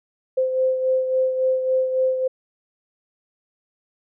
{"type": "beating tone pair", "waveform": "sine", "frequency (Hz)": [518, 521.6], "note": ["C5", "C5"], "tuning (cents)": [-17, -5], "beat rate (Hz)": 3.6, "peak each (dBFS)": [-18, -27], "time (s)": [0.37, 2.28], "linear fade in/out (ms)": 10, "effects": []}